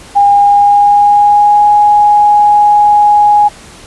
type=tone with pitch glide; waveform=sine; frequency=810 to 830.4 Hz; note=G#5 to G#5; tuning=-43 to 0 cents; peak=-3 dBFS; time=0.15-3.49 s; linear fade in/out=20 ms; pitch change=+43 cents; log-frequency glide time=0.31-1.69 s; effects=pink hiss -34 dBFS RMS until 3.86 s + resampled to 24000 Hz